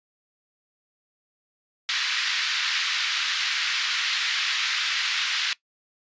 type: band-pass noise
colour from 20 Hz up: white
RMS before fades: -26 dBFS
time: 1.89-5.53 s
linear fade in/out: 0 ms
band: 1400 to 4500 Hz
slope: 24 dB/octave
effects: noise-tail reverb RT60 0.1 s tail -19 dB re dry + resampled to 16000 Hz